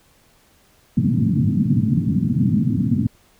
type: band-pass noise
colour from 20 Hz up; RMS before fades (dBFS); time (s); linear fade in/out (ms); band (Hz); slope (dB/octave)
white; -18; 0.97-3.07; 5; 100 to 250; 48
effects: pink hiss -56 dBFS RMS until 3.39 s